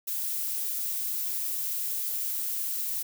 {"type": "noise", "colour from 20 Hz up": "violet", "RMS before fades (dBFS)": -31, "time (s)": [0.07, 3.03], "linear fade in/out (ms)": 10, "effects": []}